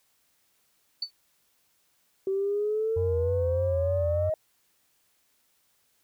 sine tone with exponential decay, 4497 Hz, C#8, 24 cents sharp, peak -24 dBFS, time 1.02-1.11 s, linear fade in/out 5 ms, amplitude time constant 19 ms
sine exponential sweep, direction up, 382.3 to 630 Hz, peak -24 dBFS, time 2.27-4.34 s, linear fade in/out 2 ms
sine tone with vibrato, 87.31 Hz, F2, in tune, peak -26 dBFS, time 2.96-4.3 s, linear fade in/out 10 ms, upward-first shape sine, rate 3.3 Hz, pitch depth 65 cents each way
effects tanh soft clip ceiling -17 dBFS + white hiss -69 dBFS RMS until 6.03 s

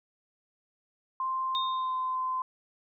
sine tone with pitch glide, 1046.5 to 1030.9 Hz, C6 to C6, 0 to -26 cents, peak -28 dBFS, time 1.2-2.42 s, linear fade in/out 2 ms, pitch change -26 cents, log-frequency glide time 1.62-1.94 s
sine tone with exponential decay, 3677 Hz, A#7, 24 cents flat, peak -28 dBFS, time 1.55-2.15 s, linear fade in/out 0 ms, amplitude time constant 130 ms
effects none

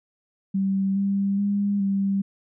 sine tone with pitch steps, 194 / 197.8 / 202 / 196.6 Hz, G3 / G3 / G#3 / G3, -18 / +16 / -48 / +5 cents, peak -20 dBFS, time 0.54-2.22 s, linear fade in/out 10 ms, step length 420 ms, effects none

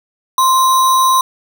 sine tone with sample-and-hold, 1046.5 Hz, C6, in tune, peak -8 dBFS, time 0.38-1.21 s, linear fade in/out 2 ms, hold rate 4900 Hz, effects none

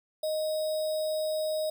sine tone with sample-and-hold, 622.3 Hz, D#5, in tune, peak -27 dBFS, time 0.23-1.7 s, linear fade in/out 5 ms, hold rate 4410 Hz, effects none

